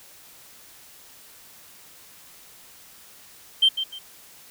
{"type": "tone with echo", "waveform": "sine", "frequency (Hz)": 3136, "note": "G7", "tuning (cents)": 0, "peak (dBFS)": -12, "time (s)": [3.62, 3.69], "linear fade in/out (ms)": 10, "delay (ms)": 150, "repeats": 2, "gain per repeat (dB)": -11, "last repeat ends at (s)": 3.99, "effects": ["tanh soft clip ceiling -10 dBFS", "white hiss -49 dBFS RMS until 4.5 s"]}